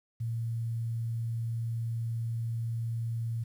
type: tone with quantisation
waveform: sine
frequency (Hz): 115.1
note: A#2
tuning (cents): -22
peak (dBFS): -30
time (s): 0.2-3.44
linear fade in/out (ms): 10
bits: 10
effects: none